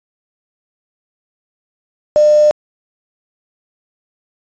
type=tone with quantisation; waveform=sine; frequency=601 Hz; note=D5; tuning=40 cents sharp; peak=-6 dBFS; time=2.16-2.51 s; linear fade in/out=0 ms; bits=4; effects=resampled to 16000 Hz